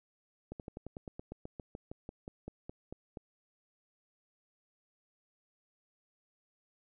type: slowing click train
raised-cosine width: 2 ms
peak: -29 dBFS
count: 19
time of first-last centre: 0.52-3.172 s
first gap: 78 ms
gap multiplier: 1.07
effects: none